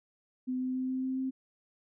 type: tone with pitch steps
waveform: sine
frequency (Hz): 255 / 256.5 / 258 / 259.5 / 261 / 262.5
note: C4 / C4 / C4 / C4 / C4 / C4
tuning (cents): -44 / -34 / -24 / -14 / -4 / +6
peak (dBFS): -30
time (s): 0.47-1.31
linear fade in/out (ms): 20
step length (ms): 140
effects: none